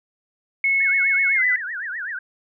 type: tone with pitch glide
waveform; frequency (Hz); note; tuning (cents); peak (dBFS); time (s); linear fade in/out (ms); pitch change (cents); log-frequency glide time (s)
sine; 2190 to 1996.7; C#7 to B6; -22 to +18; -16; 0.64-1.56; 2; -160; 1.33-1.44
type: tone with vibrato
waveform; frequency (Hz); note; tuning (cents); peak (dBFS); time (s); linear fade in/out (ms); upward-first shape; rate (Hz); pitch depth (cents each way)
sine; 1661.2; G#6; 0; -26; 0.8-2.19; 5; triangle; 7.9; 290
effects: none